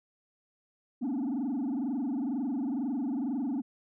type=tone with frequency modulation; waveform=sine; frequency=263.4 Hz; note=C4; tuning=12 cents sharp; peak=-26 dBFS; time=1.01-3.62 s; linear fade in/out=20 ms; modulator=22.1 Hz; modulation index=1.6; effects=tanh soft clip ceiling -28 dBFS